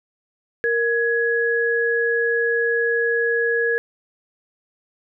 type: tone pair together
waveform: sine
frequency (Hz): 466.2 / 1674.4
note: A#4 / G#6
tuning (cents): 0 / +14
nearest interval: octave + minor seventh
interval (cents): 2214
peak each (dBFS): -20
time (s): 0.64-3.78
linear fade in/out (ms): 0
effects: none